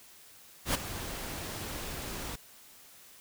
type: noise with ADSR envelope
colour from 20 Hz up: pink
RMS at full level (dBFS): -26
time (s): 0.65-2.36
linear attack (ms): 96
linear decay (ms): 13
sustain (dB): -13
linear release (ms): 8
effects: white hiss -55 dBFS RMS until 3.2 s